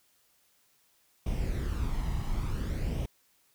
brown noise with flanger, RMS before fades -31 dBFS, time 1.26-3.06 s, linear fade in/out 5 ms, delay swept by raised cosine 0.34 to 1.02 ms, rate 0.56 Hz, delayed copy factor +0.55, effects white hiss -68 dBFS RMS until 3.54 s

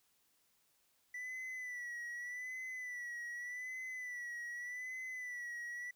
triangle tone with vibrato, 1970 Hz, B6, 5 cents flat, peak -40 dBFS, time 1.14-5.91 s, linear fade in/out 5 ms, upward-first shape sine, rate 0.84 Hz, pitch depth 57 cents each way, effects white hiss -75 dBFS RMS until 5.95 s

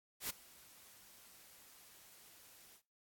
white noise with ADSR envelope, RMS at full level -38 dBFS, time 0.2-2.82 s, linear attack 100 ms, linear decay 8 ms, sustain -23 dB, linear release 79 ms, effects noise-tail reverb RT60 0.3 s tail -20 dB re dry + AAC 64 kbps

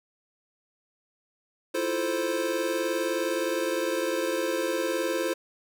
square chord, F major seventh, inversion third, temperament equal, 329.6 / 349.2 / 440 / 523.3 Hz, E4 / F4 / A4 / C5, 0 / 0 / 0 / 0 cents, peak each -33 / -33 / -34 / -30 dBFS, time 1.74-5.34 s, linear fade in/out 10 ms, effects none

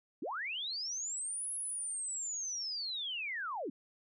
sine linear two-way sweep, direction up then down, 220 to 10720 to 220 Hz, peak -36 dBFS, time 0.22-3.7 s, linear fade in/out 5 ms, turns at 1.53 s, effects none

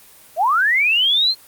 sine linear sweep, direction up, 587 to 4254 Hz, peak -13 dBFS, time 0.36-1.35 s, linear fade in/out 50 ms, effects white hiss -46 dBFS RMS until 1.47 s + Opus 24 kbps

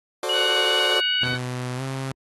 sawtooth chord, D dominant seventh, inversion first, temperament just, 367.1 / 440.5 / 528.6 / 587.3 Hz, F#4 / A4 / C5 / D5, -14 / +2 / +18 / 0 cents, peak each -26 dBFS, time 0.23-1 s, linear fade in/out 2 ms
sine tone with vibrato, 2906 Hz, F#7, 32 cents flat, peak -21 dBFS, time 0.29-1.24 s, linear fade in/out 5 ms, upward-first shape sine, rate 4.9 Hz, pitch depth 11 cents each way
harmonic tone, 748 Hz, F#5, 19 cents sharp, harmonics 2 / 3 / 4 / 5 / 6, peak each -27 / -31 / -33 / -35 / -37 dBFS, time 0.32-1.39 s, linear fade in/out 50 ms
sawtooth tone with pitch glide, 125.3 to 133.52 Hz, B2 to C3, +25 to +35 cents, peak -23 dBFS, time 1.23-2.12 s, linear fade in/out 2 ms, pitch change +110 cents, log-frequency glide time 1.76-1.82 s
effects AAC 32 kbps

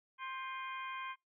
harmonic tone with a mistuned harmonic, 526 Hz, C5, 9 cents sharp, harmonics 2 / 3 / 4 / 5 / 6, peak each -42 / -48 / -49 / -50 / -53 dBFS, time 0.18-1.16 s, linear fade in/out 50 ms, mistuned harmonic 5, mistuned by -120 cents, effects noise-tail reverb RT60 0.2 s tail -26 dB re dry

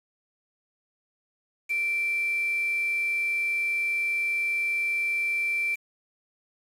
sine tone with quantisation, 2345 Hz, D7, 3 cents flat, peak -24 dBFS, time 1.69-5.76 s, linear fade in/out 20 ms, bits 7, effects resampled to 32000 Hz

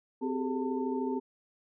sine tone cluster, 257.9 / 382.1 / 401.7 / 435.2 / 897 Hz, C4 / G4 / G4 / A4 / A5, -25 / -44 / +42 / -19 / +33 cents, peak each -32 / -40 / -35 / -39 / -39 dBFS, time 0.21-1.2 s, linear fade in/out 20 ms, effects none

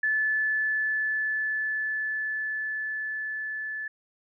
sine tone with level ramp, 1736 Hz, A6, 24 cents flat, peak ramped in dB -22 to -31 dBFS, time 0.03-3.88 s, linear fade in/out 5 ms, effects none

